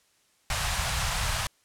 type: band-stop noise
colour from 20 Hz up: pink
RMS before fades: -28 dBFS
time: 0.5-1.47 s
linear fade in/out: 2 ms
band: 140 to 690 Hz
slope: 24 dB/octave
effects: white hiss -66 dBFS RMS until 1.64 s + low-pass 10000 Hz 12 dB/octave